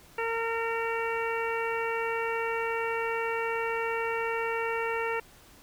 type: harmonic tone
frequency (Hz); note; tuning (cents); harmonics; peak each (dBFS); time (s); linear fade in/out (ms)
457.3; A#4; -33; 1 / 2 / 3 / 4 / 5 / 6; -31 / -34 / -36 / -37 / -38 / -39; 0.18-5.2; 5
effects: pink hiss -55 dBFS RMS until 5.62 s